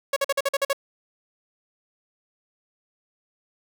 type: tone bursts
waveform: sawtooth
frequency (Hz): 554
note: C#5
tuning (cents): -1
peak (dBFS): -16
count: 8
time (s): 0.13-0.731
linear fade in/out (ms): 5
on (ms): 34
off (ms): 47
effects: none